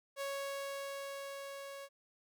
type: tone with level ramp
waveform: sawtooth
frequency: 554.4 Hz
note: C#5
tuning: in tune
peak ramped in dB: -33 to -42 dBFS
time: 0.16-1.89 s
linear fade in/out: 50 ms
effects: none